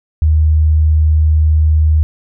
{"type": "tone", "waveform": "sine", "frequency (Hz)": 77.6, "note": "D#2", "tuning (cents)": -4, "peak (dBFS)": -7, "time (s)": [0.22, 2.03], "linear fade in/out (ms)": 0, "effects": []}